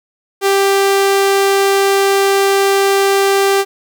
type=tone; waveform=sawtooth; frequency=393.5 Hz; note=G4; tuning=7 cents sharp; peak=-6 dBFS; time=0.41-3.65 s; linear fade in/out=50 ms; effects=8-bit